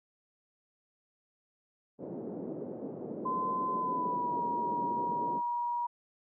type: band-pass noise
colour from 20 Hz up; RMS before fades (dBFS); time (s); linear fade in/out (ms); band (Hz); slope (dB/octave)
white; -40; 1.98-5.42; 50; 170 to 480; 24
type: tone with pitch glide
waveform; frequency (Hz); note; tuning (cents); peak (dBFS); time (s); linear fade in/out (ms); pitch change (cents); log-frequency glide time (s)
sine; 1026 to 957.3; C6 to A#5; -34 to +46; -30; 3.25-5.87; 10; -120; 3.72-4.42
effects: none